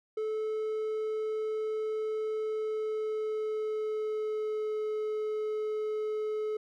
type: tone with pitch glide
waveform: triangle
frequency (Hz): 434.2 to 429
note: A4 to A4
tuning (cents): -23 to -44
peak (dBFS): -28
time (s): 0.17-6.57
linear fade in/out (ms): 5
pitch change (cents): -21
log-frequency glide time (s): 2.38-4.81
effects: none